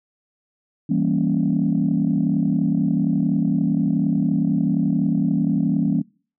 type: chord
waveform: sine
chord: E diminished seventh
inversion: none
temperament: equal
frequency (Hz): 164.81 / 196 / 233.1 / 277.2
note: E3 / G3 / Bb3 / Db4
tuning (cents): 0 / 0 / 0 / 0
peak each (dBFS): -22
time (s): 0.89-6.02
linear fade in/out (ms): 10
effects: noise-tail reverb RT60 0.4 s tail -24 dB re dry + tanh soft clip ceiling -9 dBFS